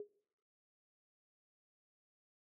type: tone with exponential decay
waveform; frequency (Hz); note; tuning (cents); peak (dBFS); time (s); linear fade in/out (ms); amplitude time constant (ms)
sine; 415.3; G#4; 0; -39; 0-0.1; 2; 21
effects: noise-tail reverb RT60 0.7 s tail -20 dB re dry